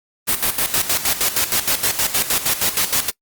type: noise with tremolo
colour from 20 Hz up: white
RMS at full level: -17 dBFS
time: 0.27-3.11 s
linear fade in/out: 20 ms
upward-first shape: square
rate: 6.4 Hz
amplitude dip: 70%
effects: noise-tail reverb RT60 0.1 s tail -23 dB re dry + Opus 32 kbps